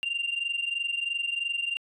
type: tone pair together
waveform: sine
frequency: 2777 / 2800 Hz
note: F7 / F7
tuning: -10 / +4 cents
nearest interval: unison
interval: 14 cents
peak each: -28 / -30 dBFS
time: 0.03-1.77 s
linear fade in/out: 0 ms
effects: tanh soft clip ceiling -23 dBFS